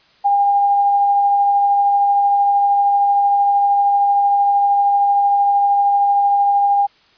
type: tone with tremolo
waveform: sine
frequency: 806 Hz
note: G5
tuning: 48 cents sharp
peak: -10 dBFS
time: 0.24-6.87 s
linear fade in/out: 20 ms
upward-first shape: triangle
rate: 13 Hz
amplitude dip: 25%
effects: white hiss -53 dBFS RMS until 7.17 s + resampled to 11025 Hz